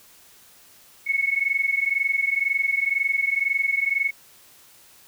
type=tone pair together; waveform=sine; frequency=2191 / 2213 Hz; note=C#7 / C#7; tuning=-21 / -3 cents; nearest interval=unison; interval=18 cents; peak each=-23 dBFS; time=1.06-4.11 s; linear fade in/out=20 ms; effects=white hiss -52 dBFS RMS until 5.07 s